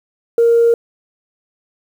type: tone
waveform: sine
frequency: 466.2 Hz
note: A#4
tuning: in tune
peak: -7 dBFS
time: 0.38-0.74 s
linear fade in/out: 2 ms
effects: tanh soft clip ceiling -4 dBFS + 7-bit